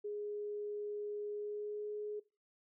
sine tone with pitch glide, 415.3 to 419.4 Hz, G#4 to G#4, 0 to +17 cents, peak -38 dBFS, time 0.04-2.2 s, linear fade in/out 10 ms, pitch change +17 cents, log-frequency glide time 1.32-1.9 s, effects noise-tail reverb RT60 0.3 s tail -21 dB re dry

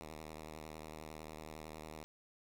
5% pulse tone with vibrato, 77.78 Hz, D#2, in tune, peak -36 dBFS, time 0.01-2.04 s, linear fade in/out 0 ms, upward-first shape square, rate 11 Hz, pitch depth 45 cents each way, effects none

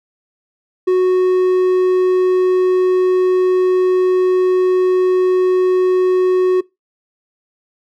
triangle tone, 368.4 Hz, F#4, 7 cents flat, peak -8 dBFS, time 0.87-6.61 s, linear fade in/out 10 ms, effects noise-tail reverb RT60 0.2 s tail -22 dB re dry

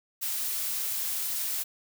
blue noise, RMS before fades -31 dBFS, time 0.21-1.64 s, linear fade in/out 20 ms, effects none

